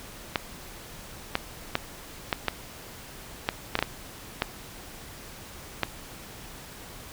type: clicks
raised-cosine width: 0.3 ms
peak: -7 dBFS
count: 11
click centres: 0.358 / 1.354 / 1.754 / 2.328 / 2.483 / 3.489 / 3.754 / 3.79 / 3.826 / 4.421 / 5.833 s
effects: pink hiss -44 dBFS RMS until 7.12 s